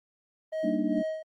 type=tone with tremolo; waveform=triangle; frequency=632 Hz; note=D#5; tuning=27 cents sharp; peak=-26 dBFS; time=0.52-1.23 s; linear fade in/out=10 ms; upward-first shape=sine; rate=2.4 Hz; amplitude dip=75%
type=chord; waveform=sine; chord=Eb major seventh; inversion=first; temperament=equal; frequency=196 / 233.1 / 293.7 / 311.1 Hz; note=G3 / Bb3 / D4 / Eb4; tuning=0 / 0 / 0 / 0 cents; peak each=-33 / -31 / -29 / -31 dBFS; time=0.63-1.03 s; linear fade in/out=20 ms
effects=Opus 32 kbps